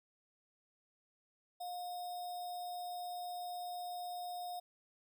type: tone with sample-and-hold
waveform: sine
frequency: 712 Hz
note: F5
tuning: 33 cents sharp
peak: -40 dBFS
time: 1.6-4.6 s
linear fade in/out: 10 ms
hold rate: 4410 Hz
effects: none